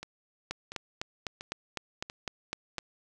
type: two click trains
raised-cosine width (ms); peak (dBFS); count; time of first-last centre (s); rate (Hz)
0.2; -23 / -16; 5 / 10; 0.03-2.789 / 0.51-2.783; 1.45 / 3.96
effects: none